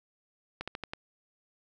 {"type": "slowing click train", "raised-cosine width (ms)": 0.3, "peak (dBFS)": -20, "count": 5, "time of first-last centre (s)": [0.61, 0.935], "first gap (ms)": 66, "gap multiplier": 1.14, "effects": []}